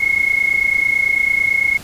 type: tone pair together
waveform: sine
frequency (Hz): 2156 / 2185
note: C#7 / C#7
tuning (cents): -49 / -26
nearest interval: unison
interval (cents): 23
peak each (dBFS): -16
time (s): 0-1.78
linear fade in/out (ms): 10
effects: pink hiss -36 dBFS RMS until 1.83 s + resampled to 32000 Hz